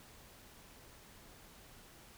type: silence
effects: pink hiss -58 dBFS RMS until 2.17 s